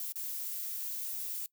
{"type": "noise with dropouts", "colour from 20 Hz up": "violet", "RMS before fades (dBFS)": -38, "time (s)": [0, 1.46], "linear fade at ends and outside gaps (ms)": 1, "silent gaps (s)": [0.122, 0.157], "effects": ["noise-tail reverb RT60 0.1 s tail -21 dB re dry"]}